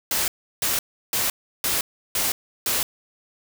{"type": "noise bursts", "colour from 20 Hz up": "white", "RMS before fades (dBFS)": -23, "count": 6, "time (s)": [0.11, 2.83], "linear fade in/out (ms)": 2, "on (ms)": 170, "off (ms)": 340, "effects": []}